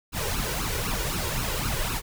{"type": "noise with flanger", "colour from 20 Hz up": "pink", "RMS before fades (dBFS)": -28, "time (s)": [0.12, 2.02], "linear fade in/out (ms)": 50, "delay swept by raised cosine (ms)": [0.73, 2.13], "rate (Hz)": 3.9, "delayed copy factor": 0.75, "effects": []}